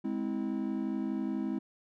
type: chord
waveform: triangle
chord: Ab augmented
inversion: none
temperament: just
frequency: 207.7 / 259.6 / 324.5 Hz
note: Ab3 / C4 / E4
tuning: 0 / -13 / -27 cents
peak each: -33 / -33 / -34 dBFS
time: 0.04-1.59 s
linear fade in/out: 10 ms
effects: none